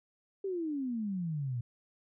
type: exponential sweep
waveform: sine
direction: down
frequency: 400 to 116 Hz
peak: -32 dBFS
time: 0.44-1.61 s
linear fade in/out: 5 ms
effects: none